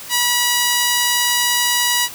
sawtooth tone with high-pass filter, 970 Hz, B5, 31 cents flat, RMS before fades -17 dBFS, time 0.09-2.09 s, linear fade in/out 50 ms, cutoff 2000 Hz, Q 0.52, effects white hiss -34 dBFS RMS until 2.14 s

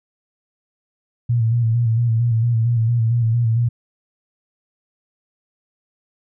sine tone with vibrato, 116 Hz, A#2, 8 cents flat, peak -14 dBFS, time 1.29-3.69 s, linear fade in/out 10 ms, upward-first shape square, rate 4.4 Hz, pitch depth 48 cents each way, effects none

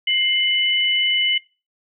sine tone pair together, 2108 / 2981 Hz, C7 / F#7, +12 / +12 cents, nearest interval tritone, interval 600 cents, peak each -22 / -18 dBFS, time 0.07-1.38 s, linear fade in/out 5 ms, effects noise-tail reverb RT60 0.3 s tail -20 dB re dry

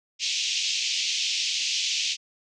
pink band-pass noise, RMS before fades -27 dBFS, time 0.19-2.17 s, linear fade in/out 50 ms, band 2500 to 6600 Hz, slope 48 dB/octave, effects none

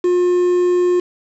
triangle tone with quantisation, 356.9 Hz, F4, 38 cents sharp, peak -10 dBFS, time 0.04-1 s, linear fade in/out 5 ms, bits 5, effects low-pass 4000 Hz 12 dB/octave

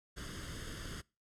pink noise with comb filter, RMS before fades -44 dBFS, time 0.16-1.02 s, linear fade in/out 20 ms, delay 0.61 ms, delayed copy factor +0.75, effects noise-tail reverb RT60 0.3 s tail -24 dB re dry + low-pass 9000 Hz 12 dB/octave

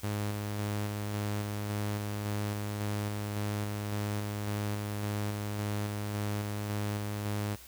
sawtooth tone with tremolo, 103.83 Hz, G#2, in tune, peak -27 dBFS, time 0.03-7.56 s, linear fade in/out 10 ms, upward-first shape square, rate 1.8 Hz, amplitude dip 25%, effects added 60 Hz sine -56 dBFS peak until 7.67 s + white hiss -52 dBFS RMS until 7.67 s

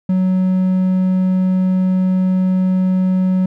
triangle tone, 185.8 Hz, F#3, 7 cents sharp, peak -10 dBFS, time 0.09-3.46 s, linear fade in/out 5 ms, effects none

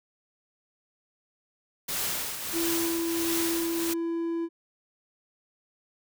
white noise with tremolo, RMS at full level -29 dBFS, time 1.88-3.94 s, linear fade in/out 10 ms, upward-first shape triangle, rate 1.5 Hz, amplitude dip 60%
triangle tone, 334.3 Hz, E4, 24 cents sharp, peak -25 dBFS, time 2.52-4.49 s, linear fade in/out 50 ms
effects none

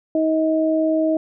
sine tone pair together, 316.8 / 633.6 Hz, D#4 / D#5, +31 / +31 cents, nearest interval octave, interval 1200 cents, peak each -18 / -19 dBFS, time 0.15-1.17 s, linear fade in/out 2 ms, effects none

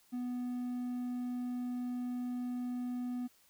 triangle tone, 246.9 Hz, B3, in tune, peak -33 dBFS, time 0.12-3.28 s, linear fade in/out 20 ms, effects white hiss -67 dBFS RMS until 3.49 s

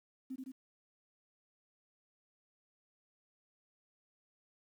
sine tone with echo, 261.6 Hz, C4, in tune, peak -39 dBFS, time 0.3-0.36 s, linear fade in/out 10 ms, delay 80 ms, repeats 2, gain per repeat -2 dB, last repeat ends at 0.52 s, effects 11-bit

